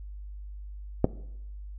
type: clicks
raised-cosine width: 2 ms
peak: -6 / -23 dBFS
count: 2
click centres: 1.044 / 1.052 s
effects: noise-tail reverb RT60 0.8 s tail -18 dB re dry + added 50 Hz sine -38 dBFS peak until 1.78 s